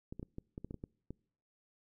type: clicks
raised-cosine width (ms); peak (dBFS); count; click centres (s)
3; -30; 10; 0.125 / 0.196 / 0.229 / 0.384 / 0.579 / 0.646 / 0.709 / 0.743 / 0.839 / 1.106
effects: noise-tail reverb RT60 0.6 s tail -26 dB re dry